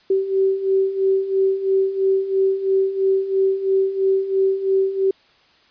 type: beating tone pair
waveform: sine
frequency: 383.4 / 386.4 Hz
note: G4 / G4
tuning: -38 / -25 cents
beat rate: 3 Hz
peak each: -22 / -17 dBFS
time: 0.1-5.11 s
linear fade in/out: 5 ms
effects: white hiss -55 dBFS RMS until 5.7 s + resampled to 11025 Hz